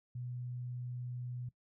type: tone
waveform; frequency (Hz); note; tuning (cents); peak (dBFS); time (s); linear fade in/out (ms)
sine; 123.47; B2; 0; -39; 0.15-1.49; 5
effects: noise-tail reverb RT60 0.1 s tail -18 dB re dry